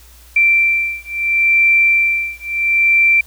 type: beating tone pair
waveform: sine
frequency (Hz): 2349 / 2349.74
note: D7 / D7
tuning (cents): 0 / 0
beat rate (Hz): 0.74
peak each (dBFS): -14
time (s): 0.36-3.21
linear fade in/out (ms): 5
effects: added 60 Hz sine -42 dBFS peak until 3.26 s + white hiss -46 dBFS RMS until 3.26 s